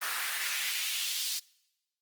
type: noise with high-pass filter sweep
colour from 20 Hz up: pink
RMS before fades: -33 dBFS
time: 0.01-1.4 s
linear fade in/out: 20 ms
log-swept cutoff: 1300 to 4300 Hz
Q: 1.7
effects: noise-tail reverb RT60 1.0 s tail -25 dB re dry + Opus 24 kbps